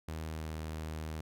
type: tone with pitch glide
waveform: sawtooth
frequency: 79.4 to 78.53 Hz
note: D#2 to D#2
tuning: +36 to +17 cents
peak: -34 dBFS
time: 0.08-1.21 s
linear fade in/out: 5 ms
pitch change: -19 cents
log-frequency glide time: 0.24-0.47 s
effects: none